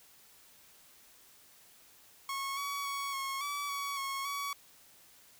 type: tone with pitch steps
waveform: sawtooth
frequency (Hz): 1096 / 1129 / 1117 / 1089 / 1147 / 1127 / 1094 / 1130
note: C#6 / C#6 / C#6 / C#6 / D6 / C#6 / C#6 / C#6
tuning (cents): -20 / +31 / +13 / -31 / -41 / +28 / -23 / +33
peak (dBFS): -31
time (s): 2.29-4.53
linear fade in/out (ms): 2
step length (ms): 280
effects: white hiss -60 dBFS RMS until 5.39 s